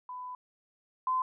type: tone pair in turn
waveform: sine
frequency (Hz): 1000 / 1026.3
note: B5 / C6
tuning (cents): +21 / -34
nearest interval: unison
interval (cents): 45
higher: second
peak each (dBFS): -38 / -26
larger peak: second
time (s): 0.09-0.35 / 1.07-1.22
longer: first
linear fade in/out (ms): 2
effects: none